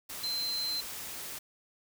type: tone in noise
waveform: sine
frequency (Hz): 4100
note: C8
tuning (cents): -36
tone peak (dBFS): -31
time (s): 0.23-0.81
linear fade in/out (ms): 10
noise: white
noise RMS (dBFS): -41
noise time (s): 0.09-1.39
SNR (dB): +7
effects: none